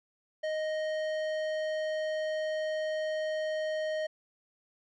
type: tone with tanh clipping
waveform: sine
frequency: 622.3 Hz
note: D#5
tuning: in tune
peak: -32 dBFS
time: 0.43-4.07 s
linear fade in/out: 10 ms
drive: 14 dB
effects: none